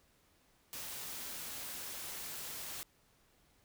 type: noise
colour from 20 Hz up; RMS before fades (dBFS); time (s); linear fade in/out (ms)
white; -44; 0.73-2.83; 0
effects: pink hiss -70 dBFS RMS until 3.64 s